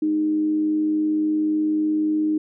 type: tone with frequency modulation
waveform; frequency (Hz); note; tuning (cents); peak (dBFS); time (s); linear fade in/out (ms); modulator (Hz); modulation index
sine; 308.9; D#4; -12; -18; 0.02-2.38; 5; 96.4; 0.21
effects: none